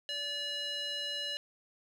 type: tone with band-pass filter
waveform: square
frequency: 578 Hz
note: D5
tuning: 28 cents flat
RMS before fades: -37 dBFS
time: 0.09-1.37 s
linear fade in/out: 0 ms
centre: 3400 Hz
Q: 7.1
effects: none